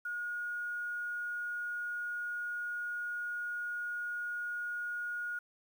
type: tone with quantisation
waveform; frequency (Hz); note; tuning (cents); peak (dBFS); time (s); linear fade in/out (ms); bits
sine; 1440; F#6; -47; -35; 0.05-5.39; 5; 10
effects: none